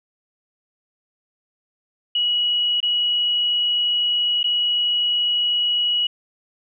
sine tone with dropouts, 2917 Hz, F#7, 25 cents flat, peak -17 dBFS, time 2.15-6.07 s, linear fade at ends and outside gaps 5 ms, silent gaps 2.804-2.828 / 4.431-4.441 s, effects none

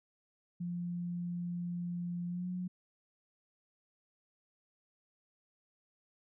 sine tone with pitch glide, 174.6 to 180.97 Hz, F3 to F#3, 0 to -38 cents, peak -35 dBFS, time 0.6-2.68 s, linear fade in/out 10 ms, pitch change +62 cents, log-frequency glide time 2.28-2.48 s, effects none

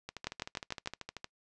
two click trains, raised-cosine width 0.2 ms, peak -23 / -16 dBFS, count 16 / 5, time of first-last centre 0.09-1.244 / 0.27-0.874 s, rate 13 / 6.62 Hz, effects noise-tail reverb RT60 0.1 s tail -24 dB re dry + resampled to 22050 Hz

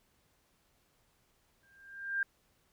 sine tone with exponential growth, 1594 Hz, G6, 28 cents sharp, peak -27 dBFS, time 1.63-2.23 s, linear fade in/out 2 ms, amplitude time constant 130 ms, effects pink hiss -72 dBFS RMS until 2.72 s

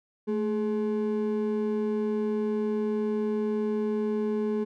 triangle ring-modulated tone, 319.2 Hz, D#4, 44 cents sharp, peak -20 dBFS, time 0.27-4.65 s, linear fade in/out 20 ms, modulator 101 Hz, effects none

